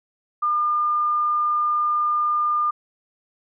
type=tone; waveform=sine; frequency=1206 Hz; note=D6; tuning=46 cents sharp; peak=-18 dBFS; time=0.42-2.71 s; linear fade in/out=10 ms; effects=none